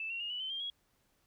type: tone with pitch steps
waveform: sine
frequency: 2637 / 2739 / 2846 / 2957 / 3071 / 3191 / 3315 Hz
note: E7 / F7 / F7 / F#7 / G7 / G7 / G#7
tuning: 0 / -34 / +32 / -2 / -36 / +30 / -4 cents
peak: -36 dBFS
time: 0-0.7 s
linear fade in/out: 2 ms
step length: 100 ms
effects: pink hiss -74 dBFS RMS until 1.26 s